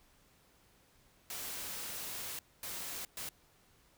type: noise bursts at uneven times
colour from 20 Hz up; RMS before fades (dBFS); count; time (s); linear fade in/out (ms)
white; -42; 3; 1.3-2.39 / 2.63-3.05 / 3.17-3.29; 2
effects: pink hiss -67 dBFS RMS until 3.97 s